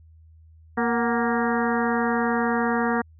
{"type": "harmonic tone with a mistuned harmonic", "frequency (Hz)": 233.7, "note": "A#3", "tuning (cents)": 5, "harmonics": [1, 2, 3, 4, 5, 6, 7, 8], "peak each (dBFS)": [-24, -27, -29, -30, -31, -32, -32, -33], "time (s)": [0.77, 3.02], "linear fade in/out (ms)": 10, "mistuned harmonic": 3, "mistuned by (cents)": 87, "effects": ["added 80 Hz sine -48 dBFS peak until 3.19 s"]}